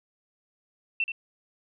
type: tone with echo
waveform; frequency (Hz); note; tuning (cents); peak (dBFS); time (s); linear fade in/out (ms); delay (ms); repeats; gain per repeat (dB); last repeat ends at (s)
sine; 2691; E7; +35; -23; 1-1.04; 2; 79; 1; -7; 1.119
effects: none